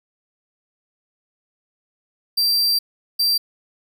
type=tone bursts at uneven times; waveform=45% pulse; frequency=4705 Hz; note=D8; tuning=2 cents sharp; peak=-15 dBFS; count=2; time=2.37-2.79 / 3.19-3.38 s; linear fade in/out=10 ms; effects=none